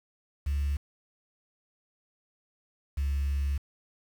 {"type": "tone pair in turn", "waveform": "triangle", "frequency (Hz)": [70.8, 69.78], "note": ["C#2", "C#2"], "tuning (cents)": [37, 12], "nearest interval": "unison", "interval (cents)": 25, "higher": "first", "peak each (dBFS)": -22, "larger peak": "neither", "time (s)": [[0.46, 0.77], [2.97, 3.58]], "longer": "second", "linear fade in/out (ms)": 10, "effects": ["tanh soft clip ceiling -23 dBFS", "8-bit"]}